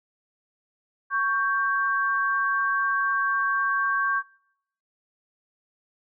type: tone pair together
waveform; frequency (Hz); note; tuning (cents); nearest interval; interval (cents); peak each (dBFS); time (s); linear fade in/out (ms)
sine; 1114.4 / 1576; C#6 / G6; +9 / +9; tritone; 600; -24; 1.1-4.23; 50
effects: noise-tail reverb RT60 0.8 s tail -25 dB re dry